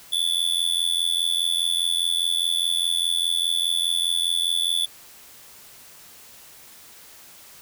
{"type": "tone with amplitude modulation", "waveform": "square", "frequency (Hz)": 3464, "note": "A7", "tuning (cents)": -28, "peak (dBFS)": -17, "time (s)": [0.12, 4.86], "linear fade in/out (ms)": 10, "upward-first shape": "sine", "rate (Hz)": 84.9, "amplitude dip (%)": 95, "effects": ["white hiss -47 dBFS RMS until 7.61 s"]}